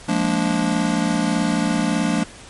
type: chord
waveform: square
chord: Bb dominant seventh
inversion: second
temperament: just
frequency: 174.81 / 209.8 / 233.1 / 291.4 Hz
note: F3 / Ab3 / Bb3 / D4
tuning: +2 / +18 / 0 / -13 cents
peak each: -24 dBFS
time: 0.08-2.24 s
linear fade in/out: 10 ms
effects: pink hiss -41 dBFS RMS until 2.49 s + MP3 48 kbps